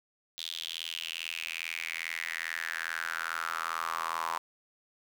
square tone with high-pass filter sweep, 41.2 Hz, E1, in tune, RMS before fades -36 dBFS, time 0.38-4.38 s, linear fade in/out 0 ms, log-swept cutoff 3600 to 1000 Hz, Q 5.7, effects 9-bit

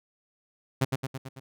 sawtooth tone with echo, 133 Hz, C3, 29 cents sharp, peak -17 dBFS, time 0.81-0.85 s, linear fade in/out 10 ms, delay 110 ms, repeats 5, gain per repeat -4 dB, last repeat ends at 1.4 s, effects none

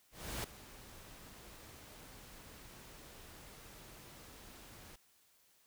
pink noise with ADSR envelope, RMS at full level -39 dBFS, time 0.11-4.96 s, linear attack 330 ms, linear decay 4 ms, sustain -16 dB, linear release 7 ms, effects white hiss -70 dBFS RMS until 5.66 s

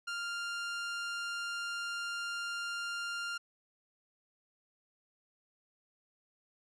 sawtooth tone, 1396.9 Hz, F6, in tune, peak -32 dBFS, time 0.07-3.38 s, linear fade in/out 10 ms, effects low-pass 7000 Hz 12 dB/octave

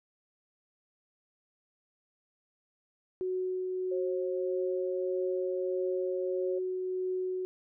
sine tone with tremolo, 370 Hz, F#4, in tune, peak -29 dBFS, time 3.21-7.45 s, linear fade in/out 0 ms, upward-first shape triangle, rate 1.6 Hz, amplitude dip 25%
sine tone with pitch glide, 537 to 544.2 Hz, C5 to C#5, +45 to -32 cents, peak -34 dBFS, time 3.91-6.59 s, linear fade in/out 10 ms, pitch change +23 cents, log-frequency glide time 4.31-5.01 s
effects none

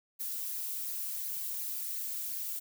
violet noise with flanger, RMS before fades -37 dBFS, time 0.19-2.6 s, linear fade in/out 20 ms, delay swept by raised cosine 0.44 to 3.04 ms, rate 2.8 Hz, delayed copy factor +0.5, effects none

